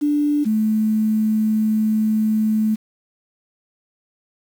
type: tone pair in turn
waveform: sine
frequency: 293.7 / 216.7 Hz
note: D4 / A3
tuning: 0 / -26 cents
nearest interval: perfect fourth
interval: 526 cents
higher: first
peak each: -15 dBFS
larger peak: neither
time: 0.01-0.45 / 0.45-2.76 s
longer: second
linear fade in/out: 20 ms
effects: 7-bit